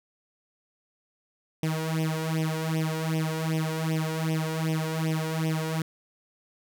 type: tone with flanger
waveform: sawtooth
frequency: 159.2 Hz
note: D#3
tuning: 40 cents sharp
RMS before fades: -28 dBFS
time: 1.63-5.82 s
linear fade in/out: 2 ms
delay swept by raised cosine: 0.34 to 2.14 ms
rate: 2.6 Hz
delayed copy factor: +0.9
effects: none